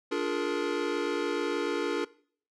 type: chord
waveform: square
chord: Bb dominant seventh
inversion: first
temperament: just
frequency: 291.4 / 349.6 / 419.5 / 466.2 Hz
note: D4 / F4 / Ab4 / Bb4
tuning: -13 / +2 / +17 / 0 cents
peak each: -34 dBFS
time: 0.11-2.05 s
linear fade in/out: 10 ms
effects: noise-tail reverb RT60 0.5 s tail -20 dB re dry + low-pass 5000 Hz 12 dB/octave